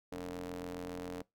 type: ring-modulated tone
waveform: sawtooth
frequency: 87.1 Hz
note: F2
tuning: 4 cents flat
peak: -33 dBFS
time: 0.12-1.22 s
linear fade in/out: 5 ms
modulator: 368 Hz
effects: noise-tail reverb RT60 0.2 s tail -23 dB re dry